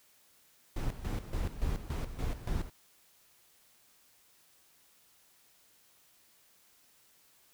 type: noise with tremolo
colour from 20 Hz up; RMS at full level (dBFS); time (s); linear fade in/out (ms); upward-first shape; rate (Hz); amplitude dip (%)
brown; -33; 0.76-2.7; 5; square; 3.5; 70
effects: white hiss -65 dBFS RMS until 7.53 s